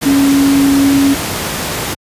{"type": "tone in noise", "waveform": "sine", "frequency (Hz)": 277.2, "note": "C#4", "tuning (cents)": 0, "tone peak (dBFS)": -7, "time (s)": [0.05, 1.15], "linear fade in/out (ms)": 20, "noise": "pink", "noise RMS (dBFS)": -18, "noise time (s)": [0.01, 1.95], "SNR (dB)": 8, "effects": ["high-pass 80 Hz 12 dB/octave", "resampled to 32000 Hz"]}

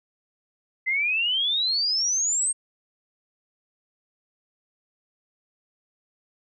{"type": "exponential sweep", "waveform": "sine", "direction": "up", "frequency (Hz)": [2026, 8550], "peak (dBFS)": -21, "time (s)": [0.86, 2.53], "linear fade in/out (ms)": 20, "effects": []}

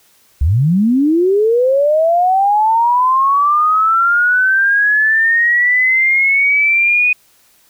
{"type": "linear sweep", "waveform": "sine", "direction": "up", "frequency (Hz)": [61.8, 2489], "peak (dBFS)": -9, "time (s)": [0.41, 7.13], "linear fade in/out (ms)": 5, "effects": ["white hiss -52 dBFS RMS until 7.69 s"]}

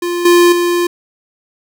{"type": "tone with level steps", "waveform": "square", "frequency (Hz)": 349, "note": "F4", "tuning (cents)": -1, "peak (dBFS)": [-16, -6, -12], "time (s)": [0.02, 0.87], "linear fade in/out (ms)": 5, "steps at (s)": [0.25, 0.52], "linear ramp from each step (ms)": 5, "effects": []}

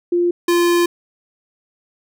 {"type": "tone pair in turn", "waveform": ["sine", "square"], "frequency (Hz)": [349.2, 346.4], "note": ["F4", "F4"], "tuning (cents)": [0, -14], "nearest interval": "unison", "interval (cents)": 14, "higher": "first", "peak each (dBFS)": -13, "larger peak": "neither", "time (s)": [[0.12, 0.31], [0.48, 0.86]], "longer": "second", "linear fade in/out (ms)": 5, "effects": []}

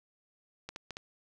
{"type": "clicks", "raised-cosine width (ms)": 0.2, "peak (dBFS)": -23, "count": 4, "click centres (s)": [0.69, 0.761, 0.907, 0.969], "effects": []}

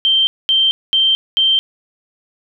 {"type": "tone bursts", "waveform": "sine", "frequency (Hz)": 3136, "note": "G7", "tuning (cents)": 0, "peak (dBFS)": -10, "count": 4, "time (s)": [0.05, 1.59], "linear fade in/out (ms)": 0, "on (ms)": 220, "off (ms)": 220, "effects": []}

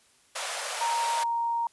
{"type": "high-pass noise", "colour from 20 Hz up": "pink", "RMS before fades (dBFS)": -33, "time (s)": [0.35, 1.24], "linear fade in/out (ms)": 10, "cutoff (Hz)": 530, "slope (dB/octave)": 48}
{"type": "tone", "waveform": "sine", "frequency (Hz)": 932.3, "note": "A#5", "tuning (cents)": 0, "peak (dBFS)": -25, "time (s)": [0.81, 1.67], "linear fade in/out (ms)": 2}
{"effects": ["white hiss -62 dBFS RMS until 1.72 s", "resampled to 24000 Hz"]}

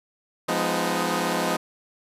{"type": "chord", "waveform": "10% pulse", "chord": "F half-diminished seventh", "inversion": "none", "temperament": "equal with one note detuned", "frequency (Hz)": [174.61, 207.7, 250.4, 311.1], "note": ["F3", "Ab3", "Cb4", "Eb4"], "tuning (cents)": [0, 0, 24, 0], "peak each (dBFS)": [-19, -21, -20, -21], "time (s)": [0.48, 1.57], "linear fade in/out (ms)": 10, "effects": ["resampled to 32000 Hz"]}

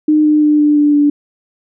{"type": "tone with pitch steps", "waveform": "sine", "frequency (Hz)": [305.1, 302.3, 299.5, 296.8, 294, 291.3], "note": ["D#4", "D#4", "D4", "D4", "D4", "D4"], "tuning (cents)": [-34, -50, 34, 18, 2, -14], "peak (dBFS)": -7, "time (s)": [0.08, 1.1], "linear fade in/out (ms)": 5, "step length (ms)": 170, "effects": []}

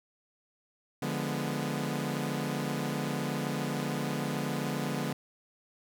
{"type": "chord", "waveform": "sawtooth", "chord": "D diminished seventh", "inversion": "none", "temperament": "equal", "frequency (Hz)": [146.83, 174.61, 207.7, 246.9], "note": ["D3", "F3", "Ab3", "Cb4"], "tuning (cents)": [0, 0, 0, 0], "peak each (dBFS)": [-31, -34, -33, -32], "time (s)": [1.02, 5.13], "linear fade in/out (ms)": 5, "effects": []}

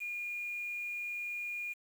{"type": "tone with quantisation", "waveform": "sine", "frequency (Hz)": 2427, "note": "D#7", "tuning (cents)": -44, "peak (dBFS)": -36, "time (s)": [0, 1.74], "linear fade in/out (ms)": 20, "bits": 9, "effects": []}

